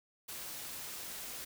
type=noise; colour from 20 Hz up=white; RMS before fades=-44 dBFS; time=0.28-1.45 s; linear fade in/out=10 ms; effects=none